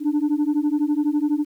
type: beating tone pair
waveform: sine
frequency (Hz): 290.5 / 302.5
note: D4 / D#4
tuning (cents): -19 / -49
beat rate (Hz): 12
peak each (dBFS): -19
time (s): 0-1.45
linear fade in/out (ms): 50
effects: tanh soft clip ceiling -15 dBFS + 9-bit